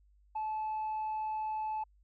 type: tone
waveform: sine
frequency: 866 Hz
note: A5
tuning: 28 cents flat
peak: -31 dBFS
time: 0.35-1.84 s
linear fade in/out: 10 ms
effects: tanh soft clip ceiling -31 dBFS + added 50 Hz sine -62 dBFS peak until 2.03 s